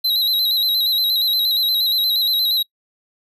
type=tone with vibrato; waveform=square; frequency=3951 Hz; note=B7; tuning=in tune; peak=-16 dBFS; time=0.04-2.63 s; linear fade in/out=10 ms; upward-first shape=square; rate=8.5 Hz; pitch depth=52 cents each way; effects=noise-tail reverb RT60 0.1 s tail -25 dB re dry